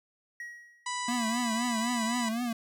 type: tone with exponential decay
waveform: triangle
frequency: 1903 Hz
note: A#6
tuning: 35 cents sharp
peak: -34 dBFS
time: 0.4-1.05 s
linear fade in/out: 2 ms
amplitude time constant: 140 ms
type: harmonic tone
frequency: 987.8 Hz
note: B5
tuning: in tune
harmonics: 1 / 2 / 3 / 4 / 5 / 6 / 7 / 8 / 9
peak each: -34 / -38 / -44 / -43 / -45 / -46 / -44 / -44 / -47 dBFS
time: 0.86-2.29 s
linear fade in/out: 5 ms
type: tone with vibrato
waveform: square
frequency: 233.1 Hz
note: A#3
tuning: in tune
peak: -30 dBFS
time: 1.08-2.53 s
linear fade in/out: 5 ms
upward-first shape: triangle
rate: 3.9 Hz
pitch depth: 120 cents each way
effects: none